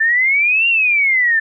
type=exponential two-way sweep; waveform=sine; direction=up then down; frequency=1760 to 2794 to 1760 Hz; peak=-11 dBFS; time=0-1.4 s; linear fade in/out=10 ms; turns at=0.68 s; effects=none